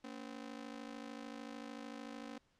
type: ring-modulated tone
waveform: sawtooth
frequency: 257 Hz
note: C4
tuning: 31 cents flat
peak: -39 dBFS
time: 0.04-2.38 s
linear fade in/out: 0 ms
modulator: 26.7 Hz
effects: pink hiss -75 dBFS RMS until 2.59 s + low-pass 6000 Hz 12 dB/octave